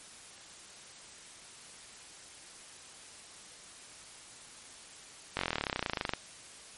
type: slowing click train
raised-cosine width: 0.3 ms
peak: -14 dBFS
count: 26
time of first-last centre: 5.37-6.136 s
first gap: 21 ms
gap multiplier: 1.03
effects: white hiss -51 dBFS RMS until 6.77 s + MP3 48 kbps